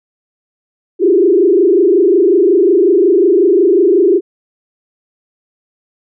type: tone with frequency modulation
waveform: sine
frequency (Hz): 371.4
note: F#4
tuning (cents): +7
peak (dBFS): -6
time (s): 0.99-4.21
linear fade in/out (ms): 50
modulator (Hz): 25.5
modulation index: 1.7
effects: none